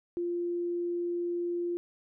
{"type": "tone", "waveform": "sine", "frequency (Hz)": 347.7, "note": "F4", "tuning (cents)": -8, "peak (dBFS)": -29, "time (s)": [0.17, 1.77], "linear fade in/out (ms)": 0, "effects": []}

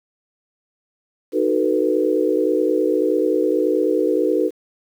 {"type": "chord", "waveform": "sine", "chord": "B dominant seventh", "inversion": "first", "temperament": "just", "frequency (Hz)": [308.7, 370.4, 444.5, 493.9], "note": ["D#4", "F#4", "A4", "B4"], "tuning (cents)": [-14, 2, 18, 0], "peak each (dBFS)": -21, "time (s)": [1.32, 4.51], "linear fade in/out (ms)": 50, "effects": ["8-bit"]}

